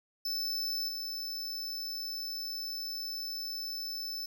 square tone with level steps, 5274 Hz, E8, in tune, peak -32 / -36 dBFS, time 0.25-4.26 s, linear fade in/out 5 ms, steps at 0.88 s, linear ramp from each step 10 ms, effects 12-bit

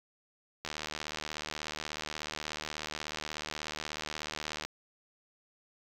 click train, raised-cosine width 0.2 ms, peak -19 dBFS, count 307, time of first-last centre 0.65-4.65 s, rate 76.5 Hz, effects 8-bit

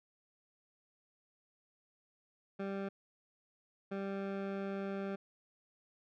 20% pulse tone bursts at uneven times, 196.3 Hz, G3, 3 cents sharp, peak -32 dBFS, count 2, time 2.59-2.89 / 3.91-5.16 s, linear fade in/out 10 ms, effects low-pass 2000 Hz 12 dB/octave

